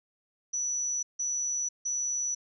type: tone bursts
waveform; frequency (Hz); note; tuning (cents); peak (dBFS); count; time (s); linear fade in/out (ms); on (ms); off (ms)
sine; 5920; F#8; 0; -28; 3; 0.53-2.35; 10; 500; 160
effects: none